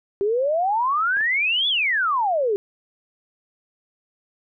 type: exponential two-way sweep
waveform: sine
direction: up then down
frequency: 387.2 to 3500 to 387.2 Hz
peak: -18 dBFS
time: 0.21-2.56 s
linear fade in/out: 0 ms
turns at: 1.68 s
type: clicks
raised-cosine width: 0.5 ms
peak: -25 dBFS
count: 2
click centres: 1.169 / 1.209 s
effects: none